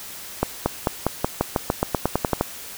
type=accelerating click train; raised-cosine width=1 ms; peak=-4 dBFS; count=15; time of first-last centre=0.43-2.41 s; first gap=230 ms; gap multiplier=0.92; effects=white hiss -37 dBFS RMS until 2.77 s